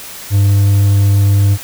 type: tone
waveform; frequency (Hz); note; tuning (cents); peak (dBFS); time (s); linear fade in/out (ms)
triangle; 100; G2; +35; -5; 0.3-1.58; 50
effects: white hiss -30 dBFS RMS until 1.63 s